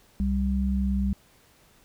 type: tone pair together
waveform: sine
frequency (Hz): 65.9 / 196.51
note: C2 / G3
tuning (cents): +13 / +5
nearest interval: octave + perfect fifth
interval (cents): 1892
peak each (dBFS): -25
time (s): 0.2-1.13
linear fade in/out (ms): 0
effects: pink hiss -59 dBFS RMS until 1.84 s